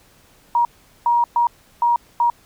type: tone bursts at uneven times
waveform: sine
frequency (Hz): 949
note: A#5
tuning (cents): +31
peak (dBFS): -13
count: 5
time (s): 0.55-0.65 / 1.06-1.24 / 1.36-1.47 / 1.82-1.96 / 2.2-2.3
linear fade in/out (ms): 2
effects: pink hiss -53 dBFS RMS until 2.45 s